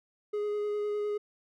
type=tone with vibrato; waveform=triangle; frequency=416.4 Hz; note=G#4; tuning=5 cents sharp; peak=-27 dBFS; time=0.33-1.18 s; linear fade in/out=10 ms; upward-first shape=square; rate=9.8 Hz; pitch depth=9 cents each way; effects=none